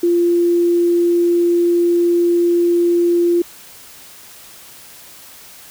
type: tone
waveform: sine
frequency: 345.7 Hz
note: F4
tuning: 18 cents flat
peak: -11 dBFS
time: 0.03-3.42 s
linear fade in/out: 5 ms
effects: white hiss -40 dBFS RMS until 5.7 s